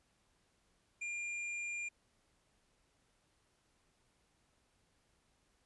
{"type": "tone with tanh clipping", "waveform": "sine", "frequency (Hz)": 2400, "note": "D7", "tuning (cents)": 37, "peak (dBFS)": -40, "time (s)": [1.01, 1.89], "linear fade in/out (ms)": 10, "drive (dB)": 10, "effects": ["pink hiss -75 dBFS RMS until 5.65 s", "resampled to 24000 Hz"]}